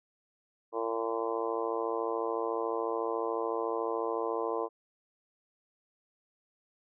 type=harmonic tone; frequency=113.9 Hz; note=A#2; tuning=40 cents flat; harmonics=3 / 4 / 5 / 6 / 7 / 8 / 9 / 10; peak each=-38 / -33 / -39 / -40 / -42 / -43 / -37 / -49 dBFS; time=0.72-4.69 s; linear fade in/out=50 ms; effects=none